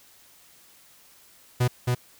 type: tone with echo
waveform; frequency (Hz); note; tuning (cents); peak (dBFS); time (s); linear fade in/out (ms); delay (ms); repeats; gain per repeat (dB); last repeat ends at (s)
45% pulse; 123.47; B2; 0; -19; 1.6-1.68; 10; 270; 1; -2; 1.95
effects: white hiss -55 dBFS RMS until 2.19 s